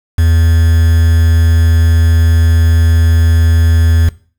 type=tone with quantisation; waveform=triangle; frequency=82.41 Hz; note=E2; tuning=in tune; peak=-4 dBFS; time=0.18-4.09 s; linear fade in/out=5 ms; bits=4; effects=noise-tail reverb RT60 0.4 s tail -19 dB re dry